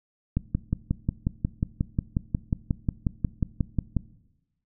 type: click train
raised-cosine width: 5 ms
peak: -11 dBFS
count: 21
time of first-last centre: 0.37-3.967 s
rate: 5.56 Hz
effects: noise-tail reverb RT60 1.0 s tail -19 dB re dry